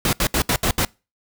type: noise bursts at uneven times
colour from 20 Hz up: pink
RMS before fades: -19 dBFS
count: 6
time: 0.05-0.13 / 0.2-0.27 / 0.34-0.42 / 0.49-0.56 / 0.63-0.71 / 0.78-0.85 s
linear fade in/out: 2 ms
effects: noise-tail reverb RT60 0.3 s tail -25 dB re dry